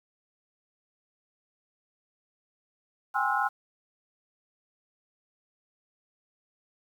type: tone cluster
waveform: sine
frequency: 781 / 824 / 1050 / 1314 / 1439 Hz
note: G5 / G#5 / C6 / E6 / F#6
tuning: -7 / -14 / +6 / -6 / -49 cents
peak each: -33 / -29 / -31 / -31 / -30 dBFS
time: 3.14-3.49 s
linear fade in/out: 20 ms
effects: 9-bit